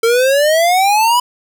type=exponential sweep; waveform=square; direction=up; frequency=450 to 996 Hz; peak=-10 dBFS; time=0.03-1.2 s; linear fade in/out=5 ms; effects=none